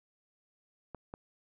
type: clicks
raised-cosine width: 1 ms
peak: -28 dBFS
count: 2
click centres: 0.947 / 1.139 s
effects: none